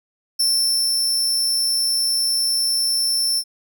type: tone with ADSR envelope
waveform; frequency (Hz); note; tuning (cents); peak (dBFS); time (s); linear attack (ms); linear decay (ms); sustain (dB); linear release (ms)
sawtooth; 5370; E8; +31; -13; 0.39-3.44; 12; 510; -2; 60
effects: none